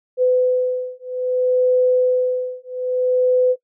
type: beating tone pair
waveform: sine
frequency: 504 / 504.61 Hz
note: B4 / B4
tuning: +35 / +37 cents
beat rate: 0.61 Hz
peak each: -18 dBFS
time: 0.17-3.56 s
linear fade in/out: 50 ms
effects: noise-tail reverb RT60 0.1 s tail -19 dB re dry